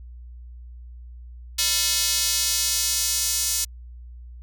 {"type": "tone with high-pass filter sweep", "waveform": "square", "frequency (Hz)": 196, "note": "G3", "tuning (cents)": 0, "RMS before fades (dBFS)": -23, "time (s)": [1.58, 3.65], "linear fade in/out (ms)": 10, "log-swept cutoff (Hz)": [4200, 6300], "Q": 1.2, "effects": ["added 60 Hz sine -38 dBFS peak until 4.42 s"]}